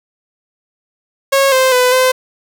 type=tone with pitch steps; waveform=sawtooth; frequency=547 / 521 / 501 / 514 Hz; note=C#5 / C5 / B4 / C5; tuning=-23 / -7 / +25 / -31 cents; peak=-5 dBFS; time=1.32-2.12 s; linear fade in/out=10 ms; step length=200 ms; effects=none